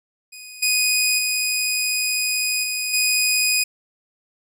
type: tone with level steps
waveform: 15% pulse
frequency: 2489 Hz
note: D#7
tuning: in tune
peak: -30 / -10 / -13 / -16 / -10 dBFS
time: 0.32-3.64 s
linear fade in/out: 10 ms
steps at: 0.62 / 1.18 / 2.63 / 2.93 s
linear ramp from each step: 10 ms
effects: none